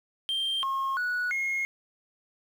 sine tone with pitch steps, 3168 / 1078 / 1469 / 2153 Hz, G7 / C#6 / F#6 / C7, +18 / -49 / -13 / +49 cents, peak -24 dBFS, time 0.29-1.65 s, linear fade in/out 0 ms, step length 340 ms, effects tanh soft clip ceiling -25 dBFS + 9-bit

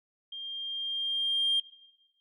sine tone with level ramp, 3200 Hz, G7, 35 cents sharp, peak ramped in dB -37 to -21 dBFS, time 0.32-1.6 s, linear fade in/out 5 ms, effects noise-tail reverb RT60 1.0 s tail -17 dB re dry + tanh soft clip ceiling -20 dBFS

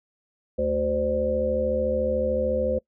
harmonic tone, 73.7 Hz, D2, 7 cents sharp, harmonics 1 / 3 / 5 / 7 / 8, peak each -32 / -31 / -33 / -23 / -31 dBFS, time 0.58-2.79 s, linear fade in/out 10 ms, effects noise-tail reverb RT60 0.1 s tail -23 dB re dry

